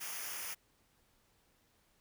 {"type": "noise with comb filter", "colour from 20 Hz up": "white", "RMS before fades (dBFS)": -42, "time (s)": [0, 0.55], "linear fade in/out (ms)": 20, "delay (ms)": 0.25, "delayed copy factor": -0.7, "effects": ["pink hiss -72 dBFS RMS until 2 s"]}